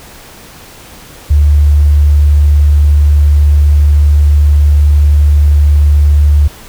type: tone with tanh clipping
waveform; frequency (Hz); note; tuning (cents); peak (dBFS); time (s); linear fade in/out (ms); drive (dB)
triangle; 73.4; D2; 0; -3; 1.3-6.48; 10; 3
effects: pink hiss -34 dBFS RMS until 6.68 s